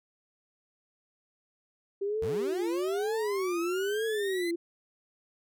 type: tone with vibrato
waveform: sine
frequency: 390 Hz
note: G4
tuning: 9 cents flat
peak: -28 dBFS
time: 2.01-4.56 s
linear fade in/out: 10 ms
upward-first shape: triangle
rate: 1.1 Hz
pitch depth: 260 cents each way
type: linear sweep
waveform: 30% pulse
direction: up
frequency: 65.4 to 2058 Hz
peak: -33 dBFS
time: 2.22-4.51 s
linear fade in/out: 5 ms
effects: none

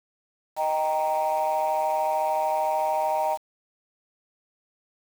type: chord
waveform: sine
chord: Eb major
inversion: none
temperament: equal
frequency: 622.3 / 784 / 932.3 Hz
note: Eb5 / G5 / Bb5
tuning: 0 / 0 / 0 cents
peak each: -25 dBFS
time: 0.56-3.38 s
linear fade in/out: 50 ms
effects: tanh soft clip ceiling -17 dBFS + 7-bit

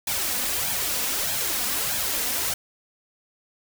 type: noise with flanger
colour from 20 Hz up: white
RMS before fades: -26 dBFS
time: 0.07-2.54 s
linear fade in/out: 5 ms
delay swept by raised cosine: 1.2 to 4.1 ms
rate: 1.6 Hz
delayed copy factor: +0.6
effects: none

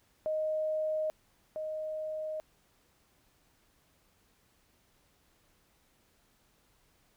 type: tone pair in turn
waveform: sine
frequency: 622.3 / 622.3 Hz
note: D#5 / D#5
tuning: 0 / 0 cents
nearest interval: unison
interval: 0 cents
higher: neither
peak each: -29 / -34 dBFS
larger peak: first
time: 0.26-1.1 / 1.56-2.4 s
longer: neither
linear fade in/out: 0 ms
effects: pink hiss -69 dBFS RMS until 7.16 s

